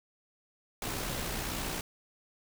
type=noise with amplitude modulation; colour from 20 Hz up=pink; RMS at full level=-34 dBFS; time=0.82-1.81 s; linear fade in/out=2 ms; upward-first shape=sine; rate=61.8 Hz; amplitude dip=35%; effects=none